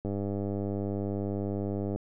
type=click train; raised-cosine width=2 ms; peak=-20 dBFS; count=192; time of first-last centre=0.05-1.96 s; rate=100 Hz; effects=none